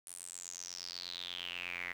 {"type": "tone with band-pass filter sweep", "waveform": "square", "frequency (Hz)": 44.18, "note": "F1", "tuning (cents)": 21, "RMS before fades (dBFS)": -44, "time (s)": [0.06, 1.93], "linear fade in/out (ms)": 10, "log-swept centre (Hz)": [10000, 2000], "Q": 7.6, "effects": ["10-bit"]}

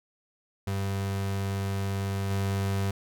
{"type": "tone with level steps", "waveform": "35% pulse", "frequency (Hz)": 98, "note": "G2", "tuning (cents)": 0, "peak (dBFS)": [-26, -24], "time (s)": [0.67, 2.91], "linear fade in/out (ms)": 5, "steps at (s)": 2.3, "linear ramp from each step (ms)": 10, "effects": []}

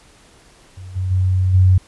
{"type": "tone with level steps", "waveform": "sine", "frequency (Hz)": 92.9, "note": "F#2", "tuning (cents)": 7, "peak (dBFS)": [-31, -18, -13, -8], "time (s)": [0.77, 1.78], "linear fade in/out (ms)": 5, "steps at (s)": [0.95, 1.1, 1.53], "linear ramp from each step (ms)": 20, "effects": ["pink hiss -49 dBFS RMS until 1.87 s", "resampled to 24000 Hz"]}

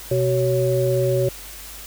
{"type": "tone cluster", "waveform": "sine", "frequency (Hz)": [126.1, 376, 556], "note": ["B2", "F#4", "C#5"], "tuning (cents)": [36, 28, 5], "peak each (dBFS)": -21, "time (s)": [0.11, 1.29], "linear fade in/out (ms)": 5, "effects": ["added 50 Hz sine -42 dBFS peak until 1.86 s", "white hiss -38 dBFS RMS until 1.86 s"]}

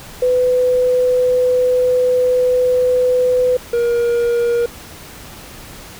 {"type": "tone pair in turn", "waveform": ["sine", "triangle"], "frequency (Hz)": [501, 474.1], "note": ["B4", "A#4"], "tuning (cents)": [25, 29], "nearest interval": "minor second", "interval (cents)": 96, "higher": "first", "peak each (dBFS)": -11, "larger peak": "neither", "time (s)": [[0.22, 3.57], [3.73, 4.66]], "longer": "first", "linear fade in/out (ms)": 5, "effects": ["pink hiss -36 dBFS RMS until 5.99 s"]}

